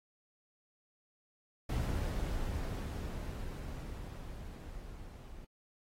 brown noise with level ramp, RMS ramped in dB -33 to -50 dBFS, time 1.69-5.45 s, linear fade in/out 5 ms, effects AAC 48 kbps

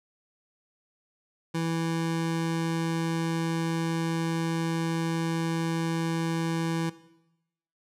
25% pulse tone, 164.81 Hz, E3, in tune, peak -23 dBFS, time 1.54-6.9 s, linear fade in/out 10 ms, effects noise-tail reverb RT60 0.9 s tail -17 dB re dry + low-pass 10000 Hz 12 dB/octave

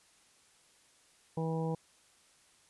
harmonic tone, 161.9 Hz, E3, 31 cents flat, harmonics 1 / 2 / 3 / 4 / 5 / 6, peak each -33 / -42 / -37 / -50 / -43 / -46 dBFS, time 1.37-1.75 s, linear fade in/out 5 ms, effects white hiss -65 dBFS RMS until 2.69 s + resampled to 24000 Hz

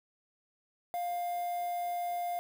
triangle tone with quantisation, 703 Hz, F5, 11 cents sharp, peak -30 dBFS, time 0.94-2.39 s, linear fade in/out 0 ms, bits 8, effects none

